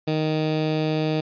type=tone with notch filter; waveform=15% pulse; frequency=155.56 Hz; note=D#3; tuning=in tune; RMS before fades=-23 dBFS; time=0.07-1.21 s; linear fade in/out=10 ms; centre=1500 Hz; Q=1.6; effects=resampled to 11025 Hz